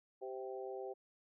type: harmonic tone with a mistuned harmonic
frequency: 130 Hz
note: C3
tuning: 11 cents flat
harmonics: 3 / 4 / 5 / 6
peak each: -44 / -47 / -52 / -50 dBFS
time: 0.21-0.94 s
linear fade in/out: 20 ms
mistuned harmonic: 5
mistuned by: +18 cents
effects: none